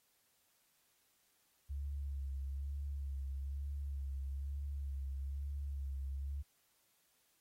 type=tone with vibrato; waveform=sine; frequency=69.3 Hz; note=C#2; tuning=in tune; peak=-38 dBFS; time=1.69-6.43 s; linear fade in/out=20 ms; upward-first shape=sine; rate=1.1 Hz; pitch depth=39 cents each way; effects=white hiss -75 dBFS RMS until 7.4 s + AAC 48 kbps